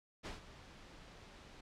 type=noise with ADSR envelope; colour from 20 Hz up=pink; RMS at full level=-43 dBFS; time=0.23-1.61 s; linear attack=30 ms; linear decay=140 ms; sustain=-13 dB; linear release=6 ms; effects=low-pass 5000 Hz 12 dB/octave